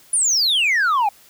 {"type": "exponential sweep", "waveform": "sine", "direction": "down", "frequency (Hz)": [10040, 784], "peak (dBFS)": -12, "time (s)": [0.13, 1.09], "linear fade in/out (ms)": 5, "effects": ["tanh soft clip ceiling -14 dBFS", "white hiss -50 dBFS RMS until 1.29 s"]}